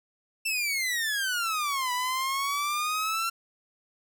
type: exponential two-way sweep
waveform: sawtooth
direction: down then up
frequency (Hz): 2694 to 982 to 1365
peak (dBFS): -23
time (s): 0.45-3.3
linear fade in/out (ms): 10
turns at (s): 1.92
effects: none